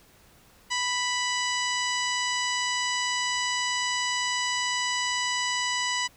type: harmonic tone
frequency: 987.8 Hz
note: B5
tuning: in tune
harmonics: 1 / 2 / 3 / 4 / 5 / 6 / 7 / 8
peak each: -31 / -30 / -32 / -37 / -35 / -37 / -40 / -37 dBFS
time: 0.7-6.08 s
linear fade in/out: 20 ms
effects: pink hiss -57 dBFS RMS until 6.16 s